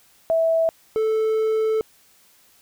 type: tone pair in turn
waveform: sine / triangle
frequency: 654 / 438.8 Hz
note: E5 / A4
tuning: -14 / -5 cents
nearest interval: perfect fifth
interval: 691 cents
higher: first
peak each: -16 dBFS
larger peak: neither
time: 0.3-0.69 / 0.96-1.81 s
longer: second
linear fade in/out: 0 ms
effects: white hiss -56 dBFS RMS until 2.61 s